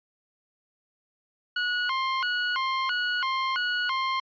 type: tone with vibrato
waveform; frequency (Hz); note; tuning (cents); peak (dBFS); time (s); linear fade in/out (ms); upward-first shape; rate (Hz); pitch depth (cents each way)
sawtooth; 1242; D#6; -3; -21; 1.56-4.2; 5; square; 1.5; 280
effects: resampled to 11025 Hz